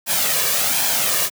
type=noise with flanger; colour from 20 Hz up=white; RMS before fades=-19 dBFS; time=0.06-1.3 s; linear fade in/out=50 ms; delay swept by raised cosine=1.2 to 1.77 ms; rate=1.3 Hz; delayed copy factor=+0.55; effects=high-pass 150 Hz 12 dB/octave